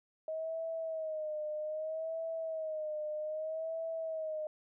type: tone with vibrato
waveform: sine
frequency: 630 Hz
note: D#5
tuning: 21 cents sharp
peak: -35 dBFS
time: 0.28-4.47 s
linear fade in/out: 2 ms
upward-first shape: sine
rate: 0.63 Hz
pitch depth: 64 cents each way
effects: none